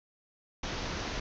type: low-pass noise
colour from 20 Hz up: pink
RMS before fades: -36 dBFS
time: 0.63-1.2 s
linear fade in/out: 5 ms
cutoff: 6400 Hz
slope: 96 dB/octave
effects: none